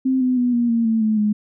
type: tone with pitch steps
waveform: sine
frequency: 261.6 / 253.6 / 245.8 / 238.2 / 230.9 / 223.8 / 216.9 / 210.3 Hz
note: C4 / B3 / B3 / A#3 / A#3 / A3 / A3 / G#3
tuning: 0 / +46 / -8 / +38 / -16 / +30 / -25 / +22 cents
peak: -15 dBFS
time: 0.05-1.33 s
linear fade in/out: 10 ms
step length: 160 ms
effects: none